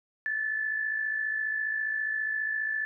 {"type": "tone with amplitude modulation", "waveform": "sine", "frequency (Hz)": 1744, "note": "A6", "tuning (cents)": -16, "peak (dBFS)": -25, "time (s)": [0.26, 2.85], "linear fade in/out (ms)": 0, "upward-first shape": "sine", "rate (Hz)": 54.8, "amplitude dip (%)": 55, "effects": []}